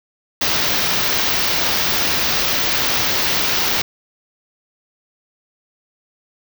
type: band-stop noise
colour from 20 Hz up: white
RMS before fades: -18 dBFS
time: 0.41-3.82 s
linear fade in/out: 5 ms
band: 6100 to 16000 Hz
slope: 48 dB/octave
effects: none